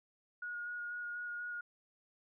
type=tone with vibrato; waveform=sine; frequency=1441 Hz; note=F#6; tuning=46 cents flat; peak=-39 dBFS; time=0.42-1.61 s; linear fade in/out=5 ms; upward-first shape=square; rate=4.1 Hz; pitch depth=11 cents each way; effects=none